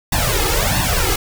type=noise with flanger; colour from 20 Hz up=pink; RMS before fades=-17 dBFS; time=0.12-1.16 s; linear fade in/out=5 ms; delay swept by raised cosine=1.1 to 2.4 ms; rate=1.5 Hz; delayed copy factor=+0.95; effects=none